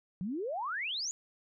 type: exponential sweep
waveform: sine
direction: up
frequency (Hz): 170 to 7010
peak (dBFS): -33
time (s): 0.21-1.11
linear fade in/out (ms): 0
effects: none